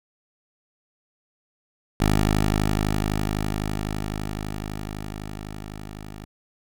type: tone with level ramp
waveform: 10% pulse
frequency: 51.91 Hz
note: G#1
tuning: in tune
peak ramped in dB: -9 to -29 dBFS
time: 2-6.25 s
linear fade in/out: 5 ms
effects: none